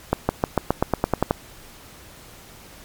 accelerating click train, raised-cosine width 1 ms, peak -3 dBFS, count 11, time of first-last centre 0.13-1.309 s, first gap 160 ms, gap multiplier 0.93, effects pink hiss -45 dBFS RMS until 2.84 s + MP3 96 kbps

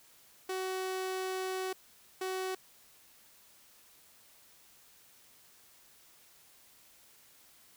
sawtooth tone bursts at uneven times, 375 Hz, F#4, 23 cents sharp, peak -30 dBFS, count 2, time 0.49-1.73 / 2.21-2.55 s, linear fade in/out 5 ms, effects white hiss -61 dBFS RMS until 7.76 s

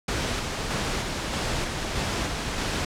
pink noise with tremolo, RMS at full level -27 dBFS, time 0.08-2.85 s, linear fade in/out 5 ms, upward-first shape square, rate 1.6 Hz, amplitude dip 25%, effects low-pass 7000 Hz 12 dB/octave

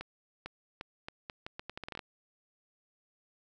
accelerating click train, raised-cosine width 0.3 ms, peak -24 dBFS, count 15, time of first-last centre 0.01-1.992 s, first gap 450 ms, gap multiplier 0.78, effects none

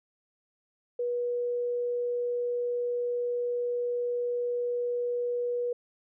sine tone, 484.7 Hz, B4, 32 cents flat, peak -27 dBFS, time 0.99-5.73 s, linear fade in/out 5 ms, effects none

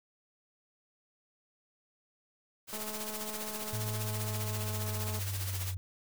white noise with tremolo, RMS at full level -38 dBFS, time 2.67-5.75 s, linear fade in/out 50 ms, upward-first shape sine, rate 15 Hz, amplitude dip 55%
click train, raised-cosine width 1 ms, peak -32 dBFS, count 527, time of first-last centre 2.73-5.188 s, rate 214 Hz
sine linear sweep, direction down, 110 to 92.5 Hz, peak -34 dBFS, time 3.73-5.77 s, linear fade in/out 0 ms
effects none

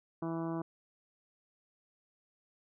harmonic tone, 164.81 Hz, E3, in tune, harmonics 1 / 2 / 3 / 4 / 5 / 6 / 7 / 8 / 9, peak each -39 / -36 / -50 / -44 / -49 / -47 / -49 / -57 / -57 dBFS, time 0.22-0.62 s, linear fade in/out 5 ms, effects none

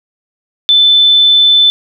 sine tone, 3520 Hz, A7, in tune, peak -4 dBFS, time 0.69-1.7 s, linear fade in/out 0 ms, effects none

